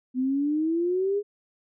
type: exponential sweep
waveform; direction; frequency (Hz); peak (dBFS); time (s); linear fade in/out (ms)
sine; up; 250.5 to 416.9; -22; 0.14-1.23; 50
effects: none